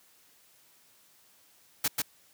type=noise with echo; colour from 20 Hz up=white; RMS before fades=-27 dBFS; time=1.84-1.88 s; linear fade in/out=5 ms; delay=140 ms; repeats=1; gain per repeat=-2 dB; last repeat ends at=2.02 s; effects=white hiss -62 dBFS RMS until 2.33 s + high-pass 80 Hz 12 dB/octave